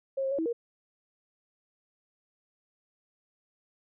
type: tone with pitch steps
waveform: sine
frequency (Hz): 540 / 535 / 556 / 324.2 / 470.9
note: C#5 / C5 / C#5 / E4 / A#4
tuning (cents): -45 / +38 / +5 / -29 / +18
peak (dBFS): -27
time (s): 0.17-0.53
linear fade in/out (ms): 10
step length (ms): 72
effects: none